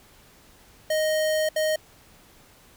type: tone bursts at uneven times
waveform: square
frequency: 622.3 Hz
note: D#5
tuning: in tune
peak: -22 dBFS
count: 2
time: 0.9-1.49 / 1.56-1.76 s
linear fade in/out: 5 ms
effects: pink hiss -54 dBFS RMS until 2.76 s